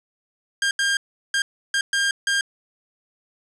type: tone bursts at uneven times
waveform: sawtooth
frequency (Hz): 1605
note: G6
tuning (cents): +40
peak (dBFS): -15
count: 6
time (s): 0.62-0.71 / 0.79-0.97 / 1.34-1.42 / 1.74-1.81 / 1.93-2.11 / 2.27-2.41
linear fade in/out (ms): 2
effects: resampled to 22050 Hz + 7-bit